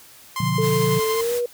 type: tone with tremolo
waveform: sawtooth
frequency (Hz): 1046.5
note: C6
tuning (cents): 0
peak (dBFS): -20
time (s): 0.36-1.21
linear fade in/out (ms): 2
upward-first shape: sine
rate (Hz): 11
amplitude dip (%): 35
type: chord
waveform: sine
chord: B diminished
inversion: none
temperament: just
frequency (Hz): 123.47 / 148.16 / 177.8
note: B2 / D3 / F3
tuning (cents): 0 / +16 / +31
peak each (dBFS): -24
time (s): 0.4-1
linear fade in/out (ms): 5
type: tone with pitch glide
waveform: sine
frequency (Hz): 440 to 482.6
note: A4 to B4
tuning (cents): 0 to -40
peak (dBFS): -20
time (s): 0.58-1.46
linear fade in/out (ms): 5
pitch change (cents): +160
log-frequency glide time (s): 1.11-1.34
type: noise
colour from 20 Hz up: white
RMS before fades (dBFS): -32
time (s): 0.6-1.42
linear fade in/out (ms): 50
effects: white hiss -47 dBFS RMS until 1.53 s